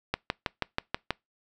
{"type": "click train", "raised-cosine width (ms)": 0.3, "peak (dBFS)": -10, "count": 7, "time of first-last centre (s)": [0.14, 1.106], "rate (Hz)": 6.21, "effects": ["noise-tail reverb RT60 0.2 s tail -25 dB re dry"]}